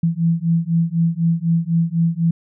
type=beating tone pair; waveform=sine; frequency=164.81 / 168.81 Hz; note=E3 / E3; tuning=0 / +41 cents; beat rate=4 Hz; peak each=-18 dBFS; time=0.03-2.31 s; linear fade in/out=5 ms; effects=none